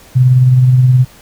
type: tone with tremolo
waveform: sine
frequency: 127.4 Hz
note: C3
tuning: 46 cents flat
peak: -3 dBFS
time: 0.15-1.05 s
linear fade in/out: 20 ms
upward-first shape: sine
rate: 19 Hz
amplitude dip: 35%
effects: pink hiss -41 dBFS RMS until 1.21 s